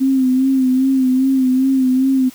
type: tone with vibrato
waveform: sine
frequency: 261.7 Hz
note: C4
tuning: in tune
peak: -11 dBFS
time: 0-2.3 s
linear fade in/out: 20 ms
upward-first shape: sine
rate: 2.5 Hz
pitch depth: 45 cents each way
effects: white hiss -42 dBFS RMS until 2.34 s